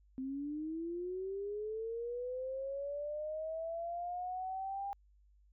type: linear sweep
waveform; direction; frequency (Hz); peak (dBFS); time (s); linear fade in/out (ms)
sine; up; 258.2 to 804; -37; 0.18-4.93; 0
effects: added 50 Hz sine -63 dBFS peak until 5.52 s